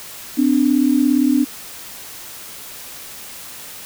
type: tone pair together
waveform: sine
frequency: 255.8 / 293.3 Hz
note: C4 / D4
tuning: -39 / -2 cents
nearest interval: major second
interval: 237 cents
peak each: -15 dBFS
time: 0.37-1.45 s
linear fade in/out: 20 ms
effects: white hiss -35 dBFS RMS until 3.85 s